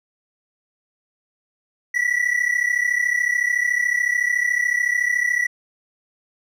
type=tone pair together; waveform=triangle; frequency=1934.2 / 1968 Hz; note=B6 / B6; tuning=-37 / -7 cents; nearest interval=unison; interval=30 cents; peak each=-19 dBFS; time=1.94-5.47 s; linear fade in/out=10 ms; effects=none